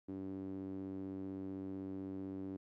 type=tone with band-pass filter; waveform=sawtooth; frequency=95.8 Hz; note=G2; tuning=39 cents flat; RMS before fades=-44 dBFS; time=0.08-2.57 s; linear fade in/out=10 ms; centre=300 Hz; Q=3.6; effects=none